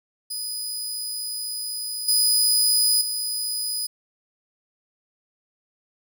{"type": "tone with level steps", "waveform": "20% pulse", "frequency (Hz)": 4978, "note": "D#8", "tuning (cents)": 0, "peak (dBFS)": [-22, -11, -19], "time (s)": [0.3, 3.87], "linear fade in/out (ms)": 10, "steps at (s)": [2.08, 3.01], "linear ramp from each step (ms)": 5, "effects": []}